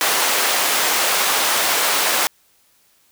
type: high-pass noise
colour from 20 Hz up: pink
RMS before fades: -18 dBFS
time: 0.01-2.27 s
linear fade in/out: 0 ms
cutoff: 670 Hz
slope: 12 dB/octave
effects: white hiss -58 dBFS RMS until 3.11 s